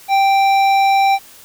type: tone with hard clipping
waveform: triangle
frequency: 784 Hz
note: G5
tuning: in tune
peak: -12 dBFS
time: 0.08-1.19 s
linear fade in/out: 50 ms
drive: 15 dB
effects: white hiss -42 dBFS RMS until 1.44 s